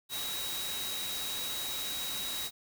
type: tone in noise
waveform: sine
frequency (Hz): 3829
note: A#7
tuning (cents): +46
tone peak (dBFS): -37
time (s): 0.09-2.51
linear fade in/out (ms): 50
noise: white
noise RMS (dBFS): -38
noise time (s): 0.09-2.51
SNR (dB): -2
effects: none